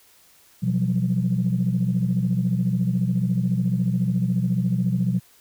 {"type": "tone cluster", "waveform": "sine", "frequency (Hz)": [124.9, 174.6, 188.7], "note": ["B2", "F3", "F#3"], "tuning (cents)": [20, 0, 34], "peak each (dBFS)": -23, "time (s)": [0.62, 5.2], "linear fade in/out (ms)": 20, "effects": ["tanh soft clip ceiling -11 dBFS", "white hiss -55 dBFS RMS until 5.4 s"]}